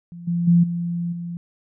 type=tone with level steps; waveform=sine; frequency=172 Hz; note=F3; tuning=26 cents flat; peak=-34 / -19 / -11 / -22 / -27 dBFS; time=0.12-1.37 s; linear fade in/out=0 ms; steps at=0.27 / 0.47 / 0.63 / 1.12 s; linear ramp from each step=10 ms; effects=none